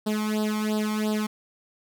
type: tone with flanger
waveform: sawtooth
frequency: 213.8 Hz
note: A3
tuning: 49 cents flat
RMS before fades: -26 dBFS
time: 0.06-1.27 s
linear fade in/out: 10 ms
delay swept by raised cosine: 0.22 to 0.92 ms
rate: 2.9 Hz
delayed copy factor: +0.9
effects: none